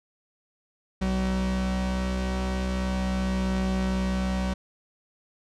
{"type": "tone pair together", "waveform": "45% pulse", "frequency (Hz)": [63, 189.39], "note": ["B1", "F#3"], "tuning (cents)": [35, 41], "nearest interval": "octave + perfect fifth", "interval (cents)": 1906, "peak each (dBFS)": [-28, -27], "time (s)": [1.01, 4.54], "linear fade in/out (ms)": 10, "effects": ["low-pass 7000 Hz 12 dB/octave"]}